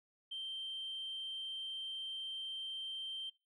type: tone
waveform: sine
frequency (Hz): 3136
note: G7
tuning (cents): 0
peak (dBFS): -39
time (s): 0.31-3.3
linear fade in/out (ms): 10
effects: noise-tail reverb RT60 0.3 s tail -23 dB re dry + tanh soft clip ceiling -37 dBFS